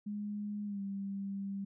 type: tone with pitch glide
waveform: sine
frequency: 207.1 to 197.29 Hz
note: G#3 to G3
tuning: -5 to +11 cents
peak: -36 dBFS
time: 0.06-1.65 s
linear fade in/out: 10 ms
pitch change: -84 cents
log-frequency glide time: 0.65-0.81 s
effects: none